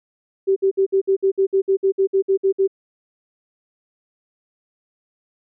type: tone bursts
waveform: sine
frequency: 387.2 Hz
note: G4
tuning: 21 cents flat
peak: -13 dBFS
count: 15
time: 0.47-2.677 s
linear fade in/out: 20 ms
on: 93 ms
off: 58 ms
effects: none